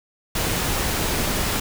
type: noise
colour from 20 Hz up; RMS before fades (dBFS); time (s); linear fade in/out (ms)
pink; -23; 0.35-1.6; 5
effects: none